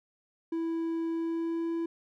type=tone with pitch glide; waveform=triangle; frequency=329.6 to 333 Hz; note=E4 to E4; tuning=0 to +18 cents; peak=-27 dBFS; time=0.52-1.86 s; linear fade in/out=5 ms; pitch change=+18 cents; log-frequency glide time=1.1-1.72 s; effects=none